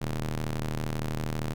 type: ring-modulated tone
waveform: sawtooth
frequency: 77.78 Hz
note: D#2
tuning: in tune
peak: -22 dBFS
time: 0.01-1.54 s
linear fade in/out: 10 ms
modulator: 55.2 Hz
effects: none